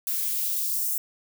violet noise with high-pass filter sweep, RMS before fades -27 dBFS, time 0.07-0.98 s, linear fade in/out 2 ms, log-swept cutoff 1200 to 8200 Hz, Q 1.1, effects none

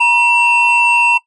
triangle tone pair together, 954.2 / 2699 Hz, A#5 / E7, +40 / +40 cents, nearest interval octave + tritone, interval 1800 cents, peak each -10 dBFS, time 0-1.18 s, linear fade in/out 10 ms, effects noise-tail reverb RT60 0.1 s tail -17 dB re dry + resampled to 22050 Hz

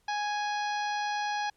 harmonic tone, 830.6 Hz, G#5, in tune, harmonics 1 / 2 / 3 / 4 / 5 / 6 / 7, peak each -30 / -36 / -42 / -44 / -44 / -46 / -48 dBFS, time 0.08-1.5 s, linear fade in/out 5 ms, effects pink hiss -70 dBFS RMS until 1.56 s + low-pass 12000 Hz 12 dB/octave

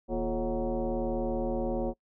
sine tone with frequency modulation, 155.56 Hz, D#3, in tune, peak -27 dBFS, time 0.08-1.94 s, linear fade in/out 50 ms, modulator 195 Hz, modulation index 2.7, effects noise-tail reverb RT60 0.1 s tail -25 dB re dry

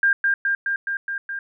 sine tone with echo, 1600 Hz, G6, 35 cents sharp, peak -14 dBFS, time 0.03-0.13 s, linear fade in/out 2 ms, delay 210 ms, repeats 6, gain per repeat -2 dB, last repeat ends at 1.39 s, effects none

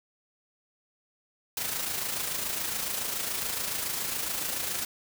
white noise with amplitude modulation, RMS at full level -30 dBFS, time 1.57-4.85 s, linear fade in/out 2 ms, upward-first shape sine, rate 27.1 Hz, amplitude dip 45%, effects none

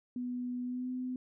sine tone with pitch glide, 247.2 to 253.4 Hz, B3 to B3, +2 to +45 cents, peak -34 dBFS, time 0.16-1.16 s, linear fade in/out 2 ms, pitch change +43 cents, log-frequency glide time 0.63-0.9 s, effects none

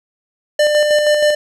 square tone with tremolo, 597 Hz, D5, 28 cents sharp, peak -10 dBFS, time 0.59-1.35 s, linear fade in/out 5 ms, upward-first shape square, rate 6.3 Hz, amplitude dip 35%, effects low-pass 8000 Hz 12 dB/octave + 8-bit

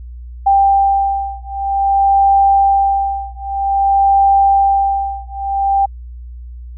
sine beating tone pair, 789 / 789.52 Hz, G5 / G5, +11 / +12 cents, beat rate 0.52 Hz, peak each -13 dBFS, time 0.46-5.86 s, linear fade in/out 10 ms, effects added 60 Hz sine -28 dBFS peak until 6.77 s

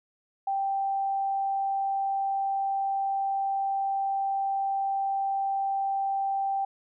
sine tone, 784 Hz, G5, in tune, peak -25 dBFS, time 0.47-6.65 s, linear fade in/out 5 ms, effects none

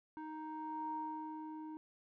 square tone with low-pass filter sweep, 311.6 Hz, D#4, 3 cents sharp, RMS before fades -44 dBFS, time 0.17-1.77 s, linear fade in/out 0 ms, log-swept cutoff 1200 to 710 Hz, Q 7.3, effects none

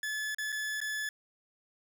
40% pulse tone with dropouts, 1722 Hz, A6, 38 cents flat, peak -32 dBFS, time 0.03-1.09 s, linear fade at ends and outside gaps 2 ms, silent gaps 0.347-0.384 / 0.521-0.525 / 0.804-0.814 s, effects none

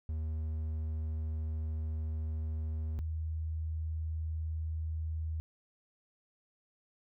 triangle / sine tone pair in turn, 78.4 / 79.59 Hz, D#2 / D#2, +14 / +40 cents, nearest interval unison, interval 26 cents, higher second, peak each -31 / -33 dBFS, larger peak first, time 0.09-2.99 / 2.99-5.4 s, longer first, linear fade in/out 0 ms, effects none

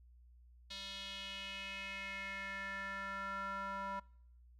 square tone with band-pass filter sweep, 195.8 Hz, G3, 2 cents flat, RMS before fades -44 dBFS, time 0.7-4 s, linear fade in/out 10 ms, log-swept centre 3800 to 1100 Hz, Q 3.9, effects noise-tail reverb RT60 0.7 s tail -25 dB re dry + added 60 Hz sine -59 dBFS peak until 4.59 s

